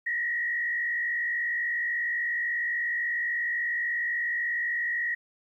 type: tone with frequency modulation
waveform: sine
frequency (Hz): 1900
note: A#6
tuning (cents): +33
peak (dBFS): -26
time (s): 0.06-5.15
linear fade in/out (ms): 10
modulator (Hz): 56.4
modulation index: 0.98
effects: 11-bit

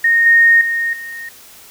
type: tone with level steps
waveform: sine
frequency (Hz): 1851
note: A#6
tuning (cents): -13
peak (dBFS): -9 / -6 / -15 / -26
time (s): 0.04-1.29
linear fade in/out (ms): 5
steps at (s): 0.26 / 0.61 / 0.93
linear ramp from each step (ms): 2
effects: white hiss -41 dBFS RMS until 1.7 s

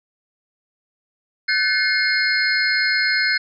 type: tone cluster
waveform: sine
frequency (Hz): 1514 / 1737 / 2143 / 4268 / 5060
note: F#6 / A6 / C7 / C8 / D#8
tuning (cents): +39 / -23 / +41 / +34 / +28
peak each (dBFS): -21 / -25 / -21 / -23 / -27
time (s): 1.48-3.38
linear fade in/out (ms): 10
effects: none

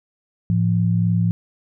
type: tone pair together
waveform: sine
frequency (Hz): 109.2 / 172.4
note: A2 / F3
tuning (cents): -13 / -22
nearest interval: minor sixth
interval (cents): 791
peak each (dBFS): -18 / -18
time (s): 0.5-1.31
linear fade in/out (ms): 0
effects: none

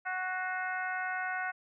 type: harmonic tone with a mistuned harmonic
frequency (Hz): 370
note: F#4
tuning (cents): 0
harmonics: 2 / 3 / 4 / 5 / 6 / 7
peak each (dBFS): -37 / -43 / -35 / -41 / -44 / -50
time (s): 0.05-1.52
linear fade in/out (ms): 20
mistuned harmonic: 6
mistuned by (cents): -65
effects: none

